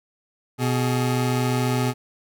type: tone pair together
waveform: 25% pulse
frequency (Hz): 125.1 / 420.8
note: B2 / G#4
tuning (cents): +23 / +23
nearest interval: octave + major sixth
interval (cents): 2100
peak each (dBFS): -17 / -24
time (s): 0.58-1.94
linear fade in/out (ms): 50
effects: none